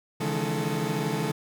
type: tone cluster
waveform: 30% pulse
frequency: 138.7 / 155.8 / 168.5 / 210.3 / 441.4 Hz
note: C#3 / D#3 / E3 / G#3 / A4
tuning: +1 / +3 / +38 / +22 / +5 cents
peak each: -30 dBFS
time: 0.2-1.32 s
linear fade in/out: 10 ms
effects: none